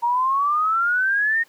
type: exponential sweep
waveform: sine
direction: up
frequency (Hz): 932.3 to 1864.7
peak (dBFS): -17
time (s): 0.02-1.44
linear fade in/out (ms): 20
effects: pink hiss -55 dBFS RMS until 1.48 s + high-pass 300 Hz 12 dB/octave